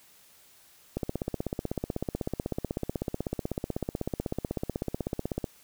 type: click train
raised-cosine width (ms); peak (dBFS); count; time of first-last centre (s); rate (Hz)
2; -16; 73; 0.97-5.442; 16.1
effects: white hiss -58 dBFS RMS until 5.63 s